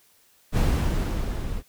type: noise with level ramp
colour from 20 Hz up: brown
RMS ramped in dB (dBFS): -18 to -32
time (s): 0.52-1.63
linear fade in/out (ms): 50
effects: white hiss -60 dBFS RMS until 1.68 s